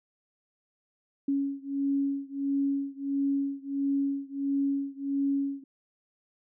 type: beating tone pair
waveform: sine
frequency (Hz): 277.2 / 278.7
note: C#4 / C#4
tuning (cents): 0 / +9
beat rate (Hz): 1.5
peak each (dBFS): -29 / -30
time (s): 1.28-5.64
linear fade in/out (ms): 5
effects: none

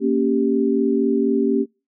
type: chord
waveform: sine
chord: G diminished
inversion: first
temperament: equal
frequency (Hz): 233.1 / 277.2 / 392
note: Bb3 / Db4 / G4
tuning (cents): 0 / 0 / 0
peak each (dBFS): -20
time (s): 0-1.66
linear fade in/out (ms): 50
effects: noise-tail reverb RT60 0.3 s tail -26 dB re dry

